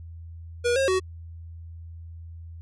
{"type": "tone with pitch steps", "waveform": "square", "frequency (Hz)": [481.1, 538, 374.3], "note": ["B4", "C5", "F#4"], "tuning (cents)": [-45, 48, 20], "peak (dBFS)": -21, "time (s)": [0.64, 1], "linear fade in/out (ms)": 20, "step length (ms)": 120, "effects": ["added 83 Hz sine -38 dBFS peak until 2.61 s", "resampled to 22050 Hz"]}